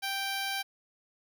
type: tone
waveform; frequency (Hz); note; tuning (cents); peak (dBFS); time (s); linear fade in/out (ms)
10% pulse; 784; G5; 0; -23; 0.02-0.63; 20
effects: none

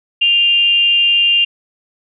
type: tone with frequency modulation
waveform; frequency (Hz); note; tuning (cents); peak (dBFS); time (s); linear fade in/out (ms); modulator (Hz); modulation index
sine; 2798; F7; +3; -9; 0.21-1.45; 10; 358; 0.32
effects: none

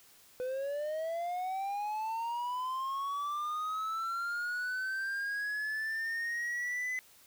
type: linear sweep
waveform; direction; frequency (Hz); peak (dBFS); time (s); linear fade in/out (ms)
triangle; up; 497.5 to 2025; -31; 0.4-6.99; 0
effects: white hiss -60 dBFS RMS until 7.26 s

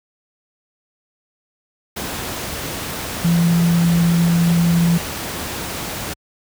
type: tone in noise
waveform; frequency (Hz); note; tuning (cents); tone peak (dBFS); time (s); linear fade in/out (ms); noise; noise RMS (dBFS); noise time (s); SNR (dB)
sine; 170; F3; -46; -12; 3.24-4.98; 10; pink; -26; 1.96-6.14; +11
effects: high-pass 60 Hz 12 dB/octave

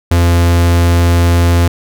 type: tone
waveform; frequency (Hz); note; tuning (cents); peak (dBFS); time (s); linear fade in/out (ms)
45% pulse; 85.9; F2; -28; -7; 0.11-1.68; 5
effects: none

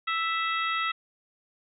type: harmonic tone with a mistuned harmonic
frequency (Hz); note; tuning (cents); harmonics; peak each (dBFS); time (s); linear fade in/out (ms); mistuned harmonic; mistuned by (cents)
659.3; E5; 0; 2 / 3 / 4 / 5 / 6; -28 / -32 / -34 / -36 / -38; 0.07-0.92; 10; 6; -79
effects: none

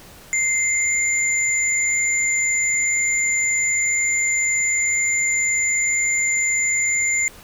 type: tone pair together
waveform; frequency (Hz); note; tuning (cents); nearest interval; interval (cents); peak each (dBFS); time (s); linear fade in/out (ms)
sine; 2093 / 7054; C7 / A8; 0 / +3; octave + major sixth; 2103; -20; 0.33-7.28; 0
effects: pink hiss -44 dBFS RMS until 7.43 s

